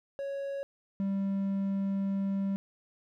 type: tone pair in turn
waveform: triangle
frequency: 554.4 / 196.01 Hz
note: C#5 / G3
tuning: 0 / 0 cents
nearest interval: octave + tritone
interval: 1800 cents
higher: first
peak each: -31 / -26 dBFS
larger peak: second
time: 0.19-0.63 / 1-2.56 s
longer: second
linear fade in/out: 0 ms
effects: none